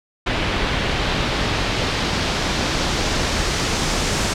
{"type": "noise with low-pass filter sweep", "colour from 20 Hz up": "pink", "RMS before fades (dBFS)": -21, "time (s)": [0.26, 4.34], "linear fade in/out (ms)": 10, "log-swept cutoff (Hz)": [3200, 6900], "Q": 1.2, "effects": []}